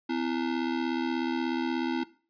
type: ring-modulated tone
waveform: square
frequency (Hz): 293.7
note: D4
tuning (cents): 0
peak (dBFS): -25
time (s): 0.09-2.04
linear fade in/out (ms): 10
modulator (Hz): 38.3
effects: noise-tail reverb RT60 0.4 s tail -18 dB re dry + resampled to 11025 Hz